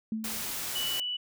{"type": "tone with exponential decay", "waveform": "sine", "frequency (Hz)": 220, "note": "A3", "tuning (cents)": 0, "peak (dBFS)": -27, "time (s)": [0.12, 0.63], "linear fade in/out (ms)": 2, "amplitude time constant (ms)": 110}
{"type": "noise", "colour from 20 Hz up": "white", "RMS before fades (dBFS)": -35, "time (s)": [0.24, 1], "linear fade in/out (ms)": 2}
{"type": "tone", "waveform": "sine", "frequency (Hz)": 2960, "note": "F#7", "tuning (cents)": 0, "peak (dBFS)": -30, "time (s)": [0.75, 1.17], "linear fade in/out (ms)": 10}
{"effects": []}